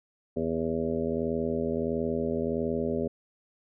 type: harmonic tone with a mistuned harmonic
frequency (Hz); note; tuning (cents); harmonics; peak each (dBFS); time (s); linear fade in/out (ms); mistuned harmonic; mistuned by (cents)
81.5; E2; -19; 1 / 2 / 3 / 4 / 5 / 6 / 7 / 8; -40 / -37 / -31 / -41 / -31 / -36 / -35 / -42; 0.36-3.08; 10; 8; +19
effects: none